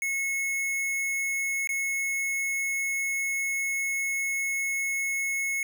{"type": "tone with dropouts", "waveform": "square", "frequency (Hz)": 2185, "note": "C#7", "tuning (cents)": -26, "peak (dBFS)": -27, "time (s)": [0.02, 5.63], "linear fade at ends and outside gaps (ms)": 1, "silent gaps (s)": [1.673, 1.691], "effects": []}